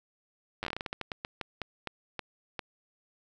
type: slowing click train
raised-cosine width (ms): 0.3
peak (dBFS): -18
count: 19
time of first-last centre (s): 0.63-2.592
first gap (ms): 9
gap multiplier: 1.25
effects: none